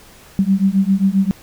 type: beating tone pair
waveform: sine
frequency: 190.2 / 197.7 Hz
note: F#3 / G3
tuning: +48 / +15 cents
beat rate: 7.5 Hz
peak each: -15 dBFS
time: 0.39-1.31 s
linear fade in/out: 0 ms
effects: pink hiss -44 dBFS RMS until 1.42 s